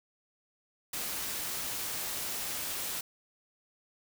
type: noise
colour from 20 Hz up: white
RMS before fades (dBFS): -36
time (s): 0.93-3.01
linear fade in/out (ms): 5
effects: none